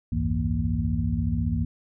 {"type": "tone cluster", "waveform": "sine", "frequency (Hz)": [64.6, 85.2, 100, 161.7, 233], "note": ["C2", "F2", "G2", "E3", "A#3"], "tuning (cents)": [-21, -42, 35, -33, -1], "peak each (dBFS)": -29, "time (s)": [0.12, 1.65], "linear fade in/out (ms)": 5, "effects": []}